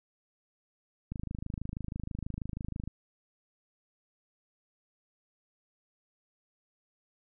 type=click train; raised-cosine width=5 ms; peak=-24 dBFS; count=47; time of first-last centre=1.12-2.876 s; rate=26.2 Hz; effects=none